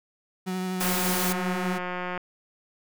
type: tone with vibrato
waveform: 35% pulse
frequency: 185 Hz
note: F#3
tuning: in tune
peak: -26 dBFS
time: 0.46-1.79 s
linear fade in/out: 20 ms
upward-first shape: triangle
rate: 12 Hz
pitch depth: 19 cents each way
type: noise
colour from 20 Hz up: white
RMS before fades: -29 dBFS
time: 0.8-1.33 s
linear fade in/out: 10 ms
type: click train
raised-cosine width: 0.5 ms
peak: -17 dBFS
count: 247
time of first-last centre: 0.81-2.177 s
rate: 180 Hz
effects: none